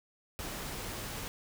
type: noise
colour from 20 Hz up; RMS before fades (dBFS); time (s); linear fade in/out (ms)
pink; -40; 0.39-1.28; 0
effects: none